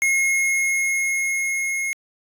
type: tone with level ramp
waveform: square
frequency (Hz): 2159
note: C#7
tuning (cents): -46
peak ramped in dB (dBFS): -17 to -23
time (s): 0.02-1.93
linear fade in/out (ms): 0
effects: resampled to 32000 Hz